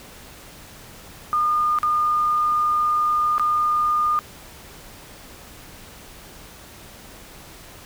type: tone with dropouts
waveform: sine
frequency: 1216 Hz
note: D#6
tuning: 40 cents flat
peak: -17 dBFS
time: 1.33-4.19 s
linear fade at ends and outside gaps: 0 ms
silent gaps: 1.787-1.831 / 3.381-3.396 s
effects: pink hiss -43 dBFS RMS until 7.85 s